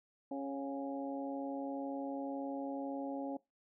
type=harmonic tone with a mistuned harmonic; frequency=138 Hz; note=C#3; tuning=7 cents flat; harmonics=2 / 3 / 4 / 5 / 6; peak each=-39 / -53 / -43 / -49 / -47 dBFS; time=0.31-3.37 s; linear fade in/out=5 ms; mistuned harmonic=5; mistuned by=+40 cents; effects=noise-tail reverb RT60 0.2 s tail -21 dB re dry